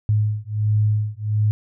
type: beating tone pair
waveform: sine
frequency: 105.5 / 106.9 Hz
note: G#2 / A2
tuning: +28 / -49 cents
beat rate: 1.4 Hz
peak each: -20 dBFS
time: 0.09-1.51 s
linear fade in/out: 0 ms
effects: none